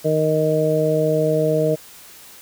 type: harmonic tone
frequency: 155.56 Hz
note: D#3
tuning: in tune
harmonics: 1 / 2 / 3 / 4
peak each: -22 / -25 / -19 / -20 dBFS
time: 0.04-1.76 s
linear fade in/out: 20 ms
effects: white hiss -43 dBFS RMS until 2.41 s